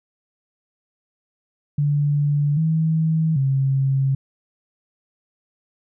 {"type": "tone with pitch steps", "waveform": "sine", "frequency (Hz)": [145.5, 160, 135.4], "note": ["D3", "D#3", "C#3"], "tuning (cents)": [-16, 49, -40], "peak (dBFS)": -16, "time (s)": [1.78, 4.15], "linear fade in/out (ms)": 5, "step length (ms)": 790, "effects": []}